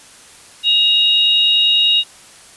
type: tone pair together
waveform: sine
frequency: 2837 / 3787 Hz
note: F7 / A#7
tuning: +27 / +27 cents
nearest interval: perfect fourth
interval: 500 cents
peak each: -13 dBFS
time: 0.63-2.04 s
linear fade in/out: 50 ms
effects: white hiss -42 dBFS RMS until 2.56 s + resampled to 24000 Hz